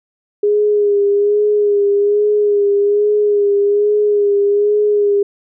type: tone with vibrato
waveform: sine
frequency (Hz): 411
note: G#4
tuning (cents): -18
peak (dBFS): -10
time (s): 0.43-5.23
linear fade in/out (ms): 5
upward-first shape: sine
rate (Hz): 1.2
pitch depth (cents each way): 33
effects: none